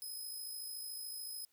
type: tone with amplitude modulation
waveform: 5% pulse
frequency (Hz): 5090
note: D#8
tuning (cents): +39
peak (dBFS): -35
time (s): 0.02-1.45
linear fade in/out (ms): 0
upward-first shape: sine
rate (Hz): 53.7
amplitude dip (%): 40
effects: white hiss -75 dBFS RMS until 1.52 s